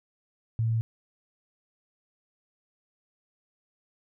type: tone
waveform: sine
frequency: 113.3 Hz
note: A#2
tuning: 49 cents flat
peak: -23 dBFS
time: 0.59-0.81 s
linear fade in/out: 0 ms
effects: none